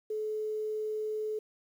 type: tone with quantisation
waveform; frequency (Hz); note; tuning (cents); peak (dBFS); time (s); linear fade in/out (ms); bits
sine; 430.2; A4; -39; -31; 0.1-1.39; 5; 10
effects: none